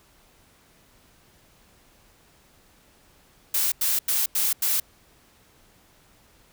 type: noise bursts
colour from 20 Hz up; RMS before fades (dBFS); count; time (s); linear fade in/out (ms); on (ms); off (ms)
blue; -23; 5; 3.54-4.8; 5; 180; 90
effects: pink hiss -58 dBFS RMS until 6.52 s